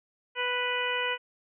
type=harmonic tone; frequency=493.9 Hz; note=B4; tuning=in tune; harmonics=1 / 2 / 3 / 4 / 5 / 6; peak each=-34 / -34 / -34 / -34 / -34 / -34 dBFS; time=0.35-1.18 s; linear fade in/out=50 ms; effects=none